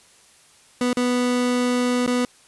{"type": "tone with dropouts", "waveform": "30% pulse", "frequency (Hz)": 246.9, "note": "B3", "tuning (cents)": 0, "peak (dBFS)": -16, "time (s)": [0.81, 2.25], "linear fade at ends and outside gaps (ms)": 2, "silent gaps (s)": [[0.931, 0.97], [2.064, 2.075]], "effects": ["white hiss -53 dBFS RMS until 2.47 s", "resampled to 24000 Hz"]}